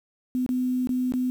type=tone with dropouts; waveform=sine; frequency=252.7 Hz; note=B3; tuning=40 cents sharp; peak=-22 dBFS; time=0.35-1.3 s; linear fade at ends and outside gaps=0 ms; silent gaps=0.463-0.491 / 0.872-0.892 / 1.122-1.138 s; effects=8-bit